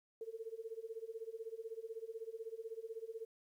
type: tone with tremolo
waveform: sine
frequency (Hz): 450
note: A4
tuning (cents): +39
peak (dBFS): -40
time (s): 0.21-3.25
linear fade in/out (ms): 2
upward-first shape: sine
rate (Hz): 16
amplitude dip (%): 90
effects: 12-bit